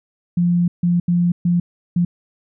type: tone bursts at uneven times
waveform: sine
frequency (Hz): 174.4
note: F3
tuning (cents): -2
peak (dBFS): -13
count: 5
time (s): 0.37-0.68 / 0.83-1 / 1.08-1.32 / 1.45-1.6 / 1.96-2.05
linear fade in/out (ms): 5
effects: none